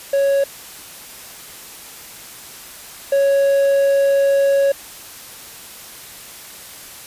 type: tone pair in turn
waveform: triangle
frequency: 554.4 / 554.4 Hz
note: C#5 / C#5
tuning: 0 / 0 cents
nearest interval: unison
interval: 0 cents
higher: neither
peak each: -11 / -10 dBFS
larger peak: second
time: 0.13-0.44 / 3.12-4.72 s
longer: second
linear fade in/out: 5 ms
effects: white hiss -37 dBFS RMS until 7.06 s + resampled to 32000 Hz